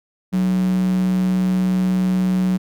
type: tone with high-pass filter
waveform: square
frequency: 61.74 Hz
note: B1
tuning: in tune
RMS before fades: -18 dBFS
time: 0.32-2.58 s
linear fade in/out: 20 ms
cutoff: 190 Hz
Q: 7.2
effects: none